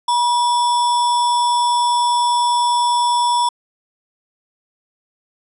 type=tone with sample-and-hold; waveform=sine; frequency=965 Hz; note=B5; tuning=40 cents flat; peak=-13 dBFS; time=0.08-3.49 s; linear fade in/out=5 ms; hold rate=4410 Hz; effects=resampled to 24000 Hz